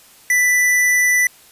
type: tone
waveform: square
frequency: 1982 Hz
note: B6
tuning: 6 cents sharp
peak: -13 dBFS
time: 0.3-1.27 s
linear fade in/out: 2 ms
effects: white hiss -47 dBFS RMS until 1.51 s + resampled to 32000 Hz